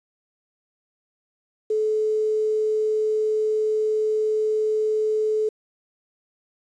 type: tone with quantisation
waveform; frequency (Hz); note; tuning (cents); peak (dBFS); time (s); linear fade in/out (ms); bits
sine; 431.5; A4; -34; -19; 1.7-5.49; 5; 8
effects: resampled to 22050 Hz